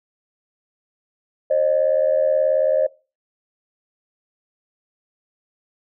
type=tone pair together; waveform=sine; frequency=534 / 612.6 Hz; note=C5 / D#5; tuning=+35 / -27 cents; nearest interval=major second; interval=238 cents; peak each=-17 dBFS; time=1.5-2.87 s; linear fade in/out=10 ms; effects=noise-tail reverb RT60 0.3 s tail -20 dB re dry + tanh soft clip ceiling -8 dBFS